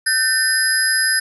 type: tone cluster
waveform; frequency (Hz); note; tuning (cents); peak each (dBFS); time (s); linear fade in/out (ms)
sine; 1534 / 1797 / 4997 / 11090; G6 / A6 / D#8 / F9; -38 / +36 / +7 / -13; -20; 0.06-1.2; 10
effects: none